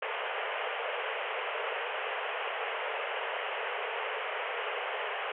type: band-pass noise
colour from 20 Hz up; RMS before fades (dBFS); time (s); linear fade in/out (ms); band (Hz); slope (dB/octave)
pink; -35; 0.02-5.32; 5; 420 to 3100; 96
effects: none